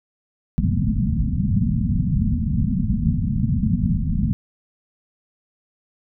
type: low-pass noise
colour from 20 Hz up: white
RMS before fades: -20 dBFS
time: 0.58-4.33 s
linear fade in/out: 0 ms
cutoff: 240 Hz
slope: 96 dB/octave
effects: none